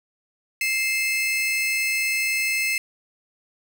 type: tone pair together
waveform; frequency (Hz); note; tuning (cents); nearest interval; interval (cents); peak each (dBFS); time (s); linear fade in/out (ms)
40% pulse; 2104 / 2619; C7 / E7; +9 / -12; major third; 379; -23; 0.61-2.78; 2
effects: none